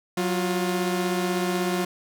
sawtooth tone pair together, 184.37 / 352.5 Hz, F#3 / F4, -6 / +16 cents, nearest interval major seventh, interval 1122 cents, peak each -22 / -22 dBFS, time 0.17-1.85 s, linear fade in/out 5 ms, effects none

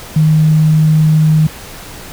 sine tone, 155.7 Hz, D#3, 2 cents sharp, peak -6 dBFS, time 0.16-1.47 s, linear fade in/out 5 ms, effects pink hiss -31 dBFS RMS until 2.12 s

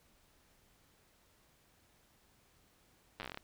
slowing click train, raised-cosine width 0.3 ms, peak -26 dBFS, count 11, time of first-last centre 3.2-3.374 s, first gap 9 ms, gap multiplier 1.14, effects pink hiss -69 dBFS RMS until 3.43 s

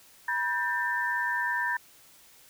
sine tone cluster, 969 / 1578 / 1795 Hz, B5 / G6 / A6, -33 / +11 / +34 cents, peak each -31 / -32 / -29 dBFS, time 0.28-1.77 s, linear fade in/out 5 ms, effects white hiss -56 dBFS RMS until 2.49 s

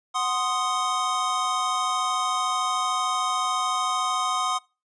square chord, C diminished, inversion second, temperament equal, 740 / 1046.5 / 1244.5 Hz, Gb5 / C6 / Eb6, 0 / 0 / 0 cents, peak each -31 / -28 / -27 dBFS, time 0.14-4.59 s, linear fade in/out 20 ms, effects noise-tail reverb RT60 0.3 s tail -24 dB re dry + resampled to 22050 Hz

